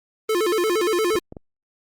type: tone with vibrato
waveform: square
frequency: 392 Hz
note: G4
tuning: in tune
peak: -19 dBFS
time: 0.29-1.19 s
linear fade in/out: 5 ms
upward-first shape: square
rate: 8.6 Hz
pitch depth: 190 cents each way
type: clicks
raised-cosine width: 2 ms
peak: -18 / -23 / -22 dBFS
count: 3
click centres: 1.155 / 1.324 / 1.368 s
effects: Opus 24 kbps